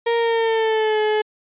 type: tone with pitch glide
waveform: 35% pulse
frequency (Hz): 466.2 to 427.5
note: A#4 to A4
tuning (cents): 0 to -50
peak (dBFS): -15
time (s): 0.06-1.22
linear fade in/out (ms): 10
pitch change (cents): -150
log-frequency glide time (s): 0.17-1
effects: resampled to 8000 Hz

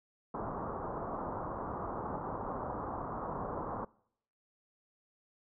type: low-pass noise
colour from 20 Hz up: white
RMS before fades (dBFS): -39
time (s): 0.34-3.85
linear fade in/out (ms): 5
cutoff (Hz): 1200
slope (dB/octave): 48
effects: noise-tail reverb RT60 0.7 s tail -24 dB re dry

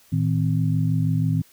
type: tone cluster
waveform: sine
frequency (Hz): 112.1 / 158.4 / 259.1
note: A2 / D#3 / C4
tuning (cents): +33 / +31 / -17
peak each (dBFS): -22 / -21 / -28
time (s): 0.12-1.42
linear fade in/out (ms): 10
effects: white hiss -55 dBFS RMS until 1.52 s

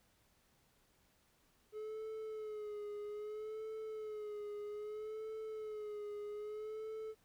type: tone with vibrato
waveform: triangle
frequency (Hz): 426.2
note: G#4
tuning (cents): +45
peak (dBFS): -40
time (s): 1.72-7.15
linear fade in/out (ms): 50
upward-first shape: sine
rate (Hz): 0.62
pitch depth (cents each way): 48
effects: pink hiss -73 dBFS RMS until 7.24 s

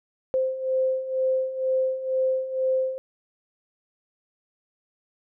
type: beating tone pair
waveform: sine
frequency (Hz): 520 / 522.1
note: C5 / C5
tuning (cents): -11 / -4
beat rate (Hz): 2.1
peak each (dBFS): -28 / -23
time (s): 0.34-2.98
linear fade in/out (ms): 0
effects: none

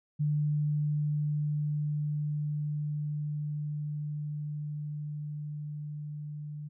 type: tone with level ramp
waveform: sine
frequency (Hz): 148.9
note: D3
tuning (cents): +24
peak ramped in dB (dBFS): -25 to -37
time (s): 0.19-6.69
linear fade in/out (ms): 20
effects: none

